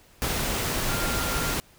sine tone in noise, 1392 Hz, F6, 6 cents flat, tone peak -33 dBFS, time 0.89-1.53 s, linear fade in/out 0 ms, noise pink, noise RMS -27 dBFS, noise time 0.22-1.6 s, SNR -9 dB, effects pink hiss -56 dBFS RMS until 1.78 s

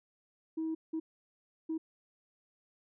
sine tone bursts at uneven times, 320.6 Hz, E4, 48 cents flat, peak -31 dBFS, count 3, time 0.57-0.75 / 0.93-1 / 1.69-1.78 s, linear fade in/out 10 ms, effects tanh soft clip ceiling -29 dBFS

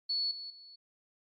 sine tone with level steps, 4414 Hz, C#8, 8 cents flat, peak -29 / -40 / -50 dBFS, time 0.09-0.76 s, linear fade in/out 10 ms, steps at 0.31 / 0.5 s, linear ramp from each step 2 ms, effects MP3 32 kbps

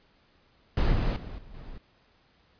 brown noise with level steps, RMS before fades -22 / -25 / -38 / -49 / -42 dBFS, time 0.77-1.78 s, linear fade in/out 2 ms, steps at 0.93 / 1.16 / 1.38 / 1.54 s, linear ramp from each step 5 ms, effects pink hiss -64 dBFS RMS until 2.59 s + resampled to 11025 Hz

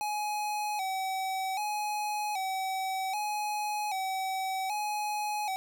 square tone with vibrato, 800 Hz, G5, 35 cents sharp, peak -31 dBFS, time 0.01-5.56 s, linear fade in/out 0 ms, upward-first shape square, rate 0.64 Hz, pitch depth 84 cents each way, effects none

